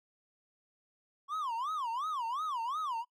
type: tone with vibrato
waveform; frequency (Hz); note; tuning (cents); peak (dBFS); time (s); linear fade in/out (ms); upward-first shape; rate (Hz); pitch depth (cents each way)
triangle; 1076; C6; +48; -31; 1.28-3.05; 50; sine; 2.8; 300
effects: noise-tail reverb RT60 0.1 s tail -24 dB re dry